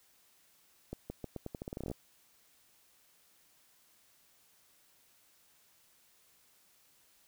accelerating click train, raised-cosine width 2 ms, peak -26 dBFS, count 16, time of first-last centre 0.93-1.915 s, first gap 170 ms, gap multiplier 0.84, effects white hiss -67 dBFS RMS until 7.27 s

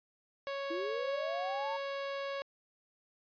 sawtooth tone, 554.4 Hz, C#5, in tune, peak -32 dBFS, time 0.47-2.42 s, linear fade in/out 0 ms
sine linear sweep, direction up, 320.8 to 920 Hz, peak -36 dBFS, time 0.7-1.77 s, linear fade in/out 10 ms
effects resampled to 11025 Hz

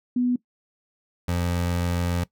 sine / 25% pulse tone pair in turn, 246.9 / 87.29 Hz, B3 / F2, 0 / 0 cents, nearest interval octave + tritone, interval 1800 cents, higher first, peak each -19 dBFS, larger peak neither, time 0.16-0.36 / 1.28-2.24 s, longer second, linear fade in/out 5 ms, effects noise-tail reverb RT60 0.1 s tail -19 dB re dry

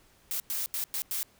blue noise bursts at uneven times, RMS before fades -32 dBFS, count 5, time 0.31-0.4 / 0.5-0.66 / 0.74-0.84 / 0.94-1.02 / 1.11-1.23 s, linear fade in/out 0 ms, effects pink hiss -62 dBFS RMS until 1.39 s

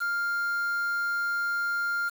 triangle tone with quantisation, 1400 Hz, F6, 4 cents sharp, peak -24 dBFS, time 0-2.1 s, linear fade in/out 20 ms, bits 7, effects none

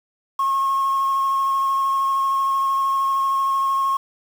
triangle tone with vibrato, 1085 Hz, C#6, 37 cents flat, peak -14 dBFS, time 0.39-3.97 s, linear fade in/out 5 ms, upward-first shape sine, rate 13 Hz, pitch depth 10 cents each way, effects tanh soft clip ceiling -14 dBFS + 7-bit

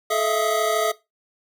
square tone cluster, 432.8 / 643 / 676 / 1252 Hz, A4 / E5 / E5 / D#6, -29 / -43 / +43 / +10 cents, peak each -26 dBFS, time 0.1-0.92 s, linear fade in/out 10 ms, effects noise-tail reverb RT60 0.2 s tail -17 dB re dry

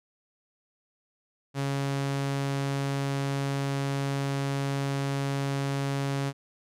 sawtooth tone, 138.59 Hz, C#3, in tune, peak -23 dBFS, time 1.54-6.33 s, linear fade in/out 50 ms, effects low-pass 10000 Hz 12 dB/octave

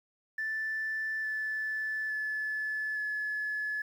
sine tone with pitch steps, 1760 / 1743.8 / 1727.8 / 1711.9 Hz, A6 / A6 / A6 / A6, 0 / -16 / -32 / -48 cents, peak -30 dBFS, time 0.38-3.82 s, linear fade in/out 5 ms, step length 860 ms, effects tanh soft clip ceiling -26 dBFS + 10-bit

